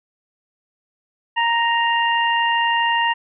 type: harmonic tone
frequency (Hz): 932.3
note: A#5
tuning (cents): 0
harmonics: 1 / 2 / 3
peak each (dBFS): -18 / -21 / -23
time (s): 1.36-3.14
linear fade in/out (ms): 20
effects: none